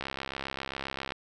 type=click train; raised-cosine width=0.3 ms; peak=-18 dBFS; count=76; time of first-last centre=0.01-1.121 s; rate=67.5 Hz; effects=none